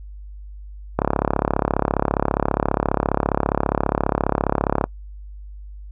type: click train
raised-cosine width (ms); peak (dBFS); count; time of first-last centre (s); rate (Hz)
1; -3; 135; 0.99-4.841; 34.8
effects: noise-tail reverb RT60 0.1 s tail -26 dB re dry + added 50 Hz sine -34 dBFS peak until 5.91 s